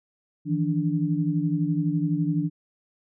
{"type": "tone cluster", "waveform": "sine", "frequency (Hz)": [156.6, 168.5, 292.6], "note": ["D#3", "E3", "D4"], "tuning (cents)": [11, 38, -6], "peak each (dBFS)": -26, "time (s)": [0.45, 2.5], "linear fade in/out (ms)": 50, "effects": []}